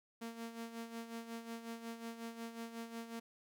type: tone with tremolo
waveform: sawtooth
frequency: 230 Hz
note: A#3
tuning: 23 cents flat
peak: -38 dBFS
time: 0.21-3.2 s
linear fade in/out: 10 ms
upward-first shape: sine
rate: 5.5 Hz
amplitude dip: 65%
effects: none